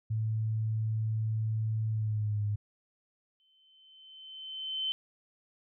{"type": "tone with pitch glide", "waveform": "sine", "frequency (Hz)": [110, 103.89], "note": ["A2", "G#2"], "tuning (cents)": [0, 1], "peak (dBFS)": -28, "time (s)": [0.1, 2.56], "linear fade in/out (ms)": 10, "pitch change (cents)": -99, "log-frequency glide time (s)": [1.9, 2.43]}
{"type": "tone with exponential growth", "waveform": "sine", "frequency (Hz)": 3072, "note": "G7", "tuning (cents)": -36, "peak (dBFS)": -28, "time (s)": [3.4, 4.92], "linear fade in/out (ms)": 0, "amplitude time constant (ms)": 330}
{"effects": []}